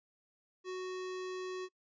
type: tone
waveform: square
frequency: 370 Hz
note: F#4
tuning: in tune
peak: -39 dBFS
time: 0.64-1.69 s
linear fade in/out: 50 ms
effects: noise-tail reverb RT60 0.1 s tail -26 dB re dry + resampled to 16000 Hz